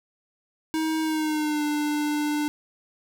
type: tone with pitch glide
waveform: square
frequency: 317 to 297.5 Hz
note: D#4 to D4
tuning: +32 to +22 cents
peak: -24 dBFS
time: 0.74-2.48 s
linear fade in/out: 0 ms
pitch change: -110 cents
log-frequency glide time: 1.02-1.63 s
effects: none